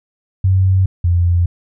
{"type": "tone pair in turn", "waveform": "sine", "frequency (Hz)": [94.5, 87.05], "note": ["F#2", "F2"], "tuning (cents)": [37, -5], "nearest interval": "minor second", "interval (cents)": 142, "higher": "first", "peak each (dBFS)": [-9, -10], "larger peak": "first", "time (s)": [[0.44, 0.86], [1.04, 1.46]], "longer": "neither", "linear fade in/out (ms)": 5, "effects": []}